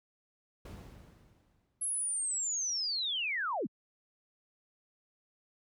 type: noise with exponential decay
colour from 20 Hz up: brown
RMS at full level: -40 dBFS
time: 0.65-2.03 s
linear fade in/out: 5 ms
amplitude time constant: 300 ms
type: linear sweep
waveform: sine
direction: down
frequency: 11000 to 149.8 Hz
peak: -31 dBFS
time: 1.81-3.67 s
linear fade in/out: 10 ms
effects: high-pass 60 Hz 12 dB/octave